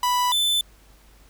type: tone pair in turn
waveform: 45% pulse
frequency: 987.8 / 3520 Hz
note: B5 / A7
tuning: 0 / 0 cents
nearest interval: octave + minor seventh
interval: 2200 cents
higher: second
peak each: -19 dBFS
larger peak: neither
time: 0.03-0.32 / 0.32-0.61 s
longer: neither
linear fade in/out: 2 ms
effects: added 50 Hz sine -51 dBFS peak until 1.29 s + pink hiss -56 dBFS RMS until 1.29 s